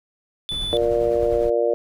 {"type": "tone", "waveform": "triangle", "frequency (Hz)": 3487, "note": "A7", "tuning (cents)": -16, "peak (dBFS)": -23, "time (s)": [0.49, 0.77], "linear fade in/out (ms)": 0}
{"type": "noise with tremolo", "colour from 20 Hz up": "brown", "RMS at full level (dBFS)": -31, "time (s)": [0.51, 1.5], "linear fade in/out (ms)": 5, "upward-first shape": "sine", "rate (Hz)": 10, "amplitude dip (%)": 40}
{"type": "harmonic tone", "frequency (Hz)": 117.6, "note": "A#2", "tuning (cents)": 16, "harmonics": [3, 4, 5, 6], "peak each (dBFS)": [-25, -20, -21, -31], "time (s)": [0.73, 1.74], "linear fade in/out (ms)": 0}
{"effects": []}